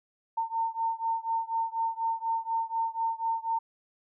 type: beating tone pair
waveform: sine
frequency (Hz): 906 / 910.1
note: A#5 / A#5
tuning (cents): -50 / -42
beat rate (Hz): 4.1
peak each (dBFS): -30 / -31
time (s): 0.37-3.59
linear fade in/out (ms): 10
effects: none